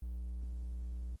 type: tone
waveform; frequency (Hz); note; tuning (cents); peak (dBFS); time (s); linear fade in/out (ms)
triangle; 60; B1; -49; -36; 0.02-1.16; 5
effects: white hiss -75 dBFS RMS until 1.2 s + Opus 24 kbps